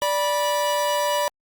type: tone pair together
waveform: 45% pulse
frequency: 585.3 / 977 Hz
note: D5 / B5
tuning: -6 / -19 cents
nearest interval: major sixth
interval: 887 cents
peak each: -23 dBFS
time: 0.02-1.28 s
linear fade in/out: 0 ms
effects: Opus 48 kbps